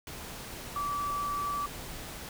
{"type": "tone in noise", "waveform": "sine", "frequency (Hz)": 1156, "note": "D6", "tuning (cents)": -28, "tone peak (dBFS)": -30, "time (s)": [0.76, 1.66], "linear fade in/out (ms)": 2, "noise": "pink", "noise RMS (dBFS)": -42, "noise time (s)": [0.07, 2.29], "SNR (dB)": 9, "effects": []}